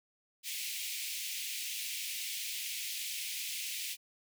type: high-pass noise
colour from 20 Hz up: pink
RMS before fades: -39 dBFS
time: 0.43-3.97 s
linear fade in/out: 50 ms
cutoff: 2200 Hz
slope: 48 dB/octave
effects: none